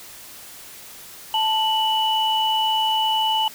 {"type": "tone pair together", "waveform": "sine", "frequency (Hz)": [879, 2958], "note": ["A5", "F#7"], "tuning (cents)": [-2, -1], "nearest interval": "octave + major sixth", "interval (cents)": 2101, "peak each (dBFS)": [-20, -21], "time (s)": [1.34, 3.48], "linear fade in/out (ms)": 2, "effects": ["white hiss -41 dBFS RMS until 3.54 s"]}